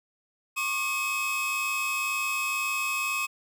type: tone cluster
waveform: 45% pulse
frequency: 1091 / 1193 / 2556 Hz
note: C#6 / D6 / D#7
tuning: -28 / +27 / +46 cents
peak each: -34 / -36 / -28 dBFS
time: 0.56-3.27 s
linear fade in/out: 20 ms
effects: none